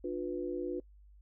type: chord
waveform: sine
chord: B diminished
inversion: first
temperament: just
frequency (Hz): 296.3 / 355.6 / 493.9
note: D4 / F4 / B4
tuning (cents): +15 / +31 / 0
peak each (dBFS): -39 / -36 / -40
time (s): 0.04-0.8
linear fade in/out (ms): 5
effects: noise-tail reverb RT60 0.1 s tail -24 dB re dry + added 50 Hz sine -55 dBFS peak until 1.21 s